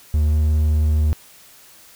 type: tone with pitch glide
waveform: triangle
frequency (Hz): 75.8 to 76.55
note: D#2 to D#2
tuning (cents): -45 to -28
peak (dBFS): -12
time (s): 0.14-1.13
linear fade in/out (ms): 0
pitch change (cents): +17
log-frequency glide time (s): 0.26-0.36
effects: white hiss -47 dBFS RMS until 1.95 s